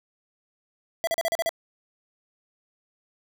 square tone bursts, 664 Hz, E5, 12 cents sharp, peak -23 dBFS, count 7, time 1.04-1.492 s, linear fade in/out 0 ms, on 32 ms, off 38 ms, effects none

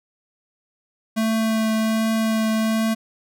square tone with vibrato, 221.3 Hz, A3, 10 cents sharp, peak -19 dBFS, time 1.16-2.95 s, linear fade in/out 20 ms, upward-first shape triangle, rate 1.3 Hz, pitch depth 12 cents each way, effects none

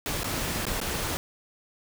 pink noise with dropouts, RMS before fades -30 dBFS, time 0.06-1.17 s, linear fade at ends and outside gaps 0 ms, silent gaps 0.233-0.243 / 0.653-0.667 / 0.802-0.814 s, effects none

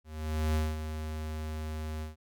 square tone with ADSR envelope, 77.78 Hz, D#2, in tune, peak -26 dBFS, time 0.04-2.16 s, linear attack 510 ms, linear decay 210 ms, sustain -9 dB, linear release 140 ms, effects none

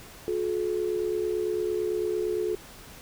sine tone pair together, 359.8 / 428.7 Hz, F#4 / A4, -48 / -45 cents, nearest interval minor third, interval 303 cents, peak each -28 dBFS, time 0.28-2.55 s, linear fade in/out 0 ms, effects pink hiss -47 dBFS RMS until 3.01 s

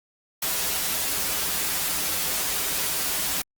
white noise with comb filter, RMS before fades -26 dBFS, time 0.42-3.42 s, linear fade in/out 5 ms, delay 8.6 ms, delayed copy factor -0.85, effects Opus 48 kbps

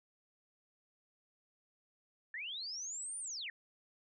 sine linear two-way sweep, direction up then down, 1697 to 9397 to 1697 Hz, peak -40 dBFS, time 2.34-3.5 s, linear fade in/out 2 ms, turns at 3.19 s, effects none

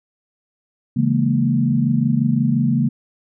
sine chord, A# half-diminished seventh, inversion first, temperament equal, 138.59 / 164.81 / 207.7 / 233.1 Hz, C#3 / E3 / G#3 / A#3, 0 / 0 / 0 / 0 cents, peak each -19 / -23 / -22 / -18 dBFS, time 0.96-2.89 s, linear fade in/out 10 ms, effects none

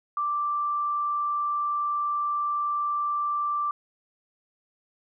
sine tone, 1174.7 Hz, D6, in tune, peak -24 dBFS, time 0.17-3.71 s, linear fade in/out 2 ms, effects none

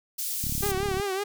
white high-pass noise, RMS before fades -31 dBFS, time 0.18-0.72 s, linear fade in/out 10 ms, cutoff 5100 Hz, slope 12 dB/octave
click train, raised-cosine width 5 ms, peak -21 dBFS, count 21, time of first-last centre 0.44-0.999 s, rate 35.8 Hz
sawtooth tone with vibrato, 391.1 Hz, G4, 4 cents flat, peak -23 dBFS, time 0.62-1.24 s, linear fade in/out 10 ms, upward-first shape triangle, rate 5.4 Hz, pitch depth 97 cents each way
effects none

